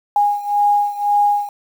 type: beating tone pair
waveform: sine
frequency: 821 / 822.9 Hz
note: G#5 / G#5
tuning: -20 / -16 cents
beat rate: 1.9 Hz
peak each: -15 / -18 dBFS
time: 0.16-1.49 s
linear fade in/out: 2 ms
effects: 7-bit